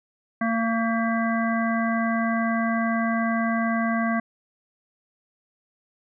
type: harmonic tone with a mistuned harmonic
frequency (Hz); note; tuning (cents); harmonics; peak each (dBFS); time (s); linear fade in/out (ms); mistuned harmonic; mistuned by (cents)
227.8; A#3; -40; 1 / 3 / 5 / 7 / 9; -23 / -28 / -30 / -31 / -33; 0.41-4.2; 5; 9; -52
effects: none